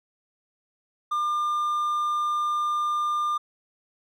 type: tone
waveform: triangle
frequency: 1200 Hz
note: D6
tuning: 37 cents sharp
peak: -21 dBFS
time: 1.11-3.38 s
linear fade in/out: 10 ms
effects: none